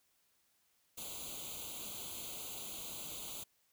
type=noise with comb filter; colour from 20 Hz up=white; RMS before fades=-45 dBFS; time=0.97-3.44 s; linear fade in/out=10 ms; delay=0.28 ms; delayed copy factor=+1; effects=white hiss -75 dBFS RMS until 3.72 s